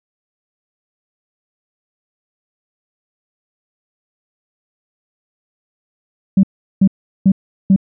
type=tone bursts; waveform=sine; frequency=192.8 Hz; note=G3; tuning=28 cents flat; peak=-5 dBFS; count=4; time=6.37-7.762 s; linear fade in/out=5 ms; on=63 ms; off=380 ms; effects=tanh soft clip ceiling -2 dBFS